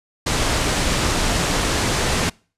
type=low-pass noise; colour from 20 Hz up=pink; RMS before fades=-20 dBFS; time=0.26-2.3 s; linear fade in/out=10 ms; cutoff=9100 Hz; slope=24 dB/octave; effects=noise-tail reverb RT60 0.4 s tail -26 dB re dry + resampled to 32000 Hz